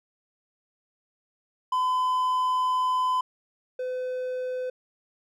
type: tone pair in turn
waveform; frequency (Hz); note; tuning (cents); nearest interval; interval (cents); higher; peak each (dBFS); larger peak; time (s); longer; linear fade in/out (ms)
triangle; 1014 / 507; B5 / B4; +45 / +45; octave; 1200; first; -20 / -26; first; 1.72-3.21 / 3.79-4.7; first; 5
effects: none